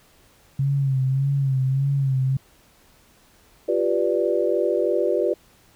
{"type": "tone with vibrato", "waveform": "sine", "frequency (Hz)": 135.4, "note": "C#3", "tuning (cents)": -40, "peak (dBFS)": -18, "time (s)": [0.59, 2.37], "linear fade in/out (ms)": 5, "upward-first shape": "sine", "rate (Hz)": 1.7, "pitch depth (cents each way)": 58}
{"type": "chord", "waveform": "sine", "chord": "G dominant seventh", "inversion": "third", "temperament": "equal", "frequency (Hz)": [349.2, 392, 493.9, 587.3], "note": ["F4", "G4", "B4", "D5"], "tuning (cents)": [0, 0, 0, 0], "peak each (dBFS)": -24, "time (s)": [3.68, 5.34], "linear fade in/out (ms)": 10}
{"effects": ["pink hiss -56 dBFS RMS until 5.75 s"]}